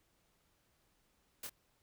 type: noise with echo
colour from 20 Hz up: white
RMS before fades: -44 dBFS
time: 1.43-1.47 s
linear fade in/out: 5 ms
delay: 26 ms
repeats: 1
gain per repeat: -4 dB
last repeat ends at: 1.496 s
effects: pink hiss -75 dBFS RMS until 1.82 s